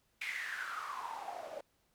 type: noise with band-pass filter sweep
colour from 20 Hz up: white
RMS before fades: -42 dBFS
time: 0.21-1.61 s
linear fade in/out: 5 ms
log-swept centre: 2300 to 560 Hz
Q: 8.5
effects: pink hiss -75 dBFS RMS until 1.94 s